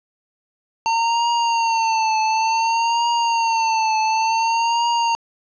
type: tone with vibrato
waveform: square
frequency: 908 Hz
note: A#5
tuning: 46 cents flat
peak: -17 dBFS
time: 0.86-5.15 s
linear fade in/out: 0 ms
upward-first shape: triangle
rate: 0.56 Hz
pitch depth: 68 cents each way
effects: resampled to 16000 Hz + 9-bit